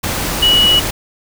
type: tone in noise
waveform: sine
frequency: 2929 Hz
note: F#7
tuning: 18 cents flat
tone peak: -8 dBFS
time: 0.42-0.8 s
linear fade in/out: 10 ms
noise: pink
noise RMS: -19 dBFS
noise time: 0.03-0.91 s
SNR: +8 dB
effects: none